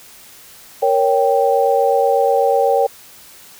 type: chord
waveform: sine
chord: G diminished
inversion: first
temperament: equal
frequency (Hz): 466.2 / 554.4 / 784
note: Bb4 / Db5 / G5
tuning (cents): 0 / 0 / 0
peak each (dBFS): -16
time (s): 0.82-2.87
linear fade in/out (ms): 10
effects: white hiss -42 dBFS RMS until 3.59 s